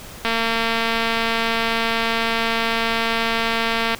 click train, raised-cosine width 0.3 ms, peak -5 dBFS, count 844, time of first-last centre 0.25-3.947 s, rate 228 Hz, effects pink hiss -38 dBFS RMS until 3.99 s

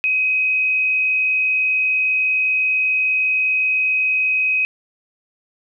sine tone with frequency modulation, 2527 Hz, D#7, 26 cents sharp, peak -15 dBFS, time 0.04-4.65 s, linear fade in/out 0 ms, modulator 65.1 Hz, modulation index 0.44, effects none

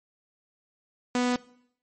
sawtooth tone, 247 Hz, B3, in tune, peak -19 dBFS, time 1.15-1.36 s, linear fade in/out 2 ms, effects noise-tail reverb RT60 0.7 s tail -21 dB re dry + MP3 32 kbps

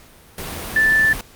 sine tone in noise, 1760 Hz, A6, in tune, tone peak -12 dBFS, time 0.76-1.13 s, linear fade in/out 2 ms, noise pink, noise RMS -29 dBFS, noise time 0.38-1.21 s, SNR +14 dB, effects pink hiss -47 dBFS RMS until 1.35 s + Opus 48 kbps

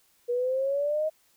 sine exponential sweep, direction up, 478 to 632 Hz, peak -24 dBFS, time 0.28-1.1 s, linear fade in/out 20 ms, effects white hiss -65 dBFS RMS until 1.36 s

